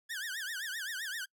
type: tone with vibrato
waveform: sawtooth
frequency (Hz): 1662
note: G#6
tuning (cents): +1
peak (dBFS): -33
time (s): 0.09-1.26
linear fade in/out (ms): 20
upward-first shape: triangle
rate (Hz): 7.7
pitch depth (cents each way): 240
effects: noise-tail reverb RT60 0.1 s tail -26 dB re dry